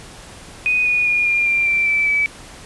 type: tone with pitch steps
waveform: sine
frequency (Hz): 2489 / 2460 / 2432 / 2404 / 2377 / 2349 / 2322 / 2296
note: D#7 / D#7 / D#7 / D7 / D7 / D7 / D7 / D7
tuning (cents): 0 / -20 / -40 / +40 / +20 / 0 / -20 / -40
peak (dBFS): -14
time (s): 0.66-2.26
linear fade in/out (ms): 0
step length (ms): 200
effects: pink hiss -39 dBFS RMS until 2.65 s + resampled to 24000 Hz